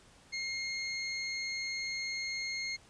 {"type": "tone", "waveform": "25% pulse", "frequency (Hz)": 2140, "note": "C7", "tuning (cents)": 38, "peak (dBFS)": -31, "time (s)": [0.32, 2.77], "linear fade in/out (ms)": 20, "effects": ["pink hiss -60 dBFS RMS until 2.89 s", "resampled to 22050 Hz"]}